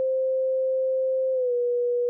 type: tone with pitch glide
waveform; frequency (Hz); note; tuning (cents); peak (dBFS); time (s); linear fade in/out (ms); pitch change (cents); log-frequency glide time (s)
sine; 523.3 to 485.4; C5 to B4; 0 to -30; -21; 0-2.09; 0; -130; 1.33-1.53
effects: none